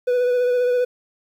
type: tone with vibrato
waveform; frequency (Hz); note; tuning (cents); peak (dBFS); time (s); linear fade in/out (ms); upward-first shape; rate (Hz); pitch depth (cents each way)
triangle; 493.9; B4; 0; -14; 0.07-0.85; 10; sine; 15; 21
effects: 9-bit